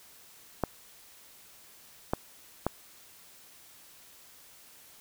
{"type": "clicks", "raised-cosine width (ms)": 1, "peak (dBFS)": -12, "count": 3, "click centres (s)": [0.637, 2.135, 2.666], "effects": ["white hiss -55 dBFS RMS until 5 s"]}